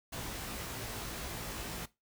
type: noise with comb filter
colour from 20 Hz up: pink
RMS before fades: -41 dBFS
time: 0.12-1.86 s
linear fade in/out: 10 ms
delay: 18 ms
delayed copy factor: +0.7
effects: noise-tail reverb RT60 0.2 s tail -17 dB re dry